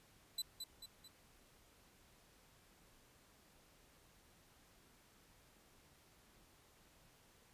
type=tone with echo; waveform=sawtooth; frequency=3999 Hz; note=B7; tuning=21 cents sharp; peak=-35 dBFS; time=0.38-0.42 s; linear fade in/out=5 ms; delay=220 ms; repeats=3; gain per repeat=-6 dB; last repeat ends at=1.08 s; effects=pink hiss -68 dBFS RMS until 7.53 s + resampled to 32000 Hz